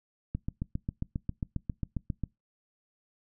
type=click train; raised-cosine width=5 ms; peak=-19 dBFS; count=15; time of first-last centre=0.35-2.237 s; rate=7.42 Hz; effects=noise-tail reverb RT60 0.2 s tail -24 dB re dry